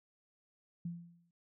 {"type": "tone with exponential decay", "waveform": "sine", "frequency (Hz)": 171.2, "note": "F3", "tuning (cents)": -34, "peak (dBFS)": -35, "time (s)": [0.85, 1.31], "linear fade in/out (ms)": 5, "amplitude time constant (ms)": 100, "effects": []}